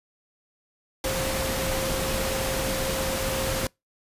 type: tone in noise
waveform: sine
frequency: 530 Hz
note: C5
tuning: 22 cents sharp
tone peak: -30 dBFS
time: 1.04-3.67 s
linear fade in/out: 2 ms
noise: pink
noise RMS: -28 dBFS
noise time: 1.04-3.67 s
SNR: -5 dB
effects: noise-tail reverb RT60 0.2 s tail -26 dB re dry + resampled to 32000 Hz